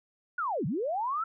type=linear two-way sweep; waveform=sine; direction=down then up; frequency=1485 to 121.8 to 1360 Hz; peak=-28 dBFS; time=0.38-1.24 s; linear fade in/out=5 ms; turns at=0.66 s; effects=none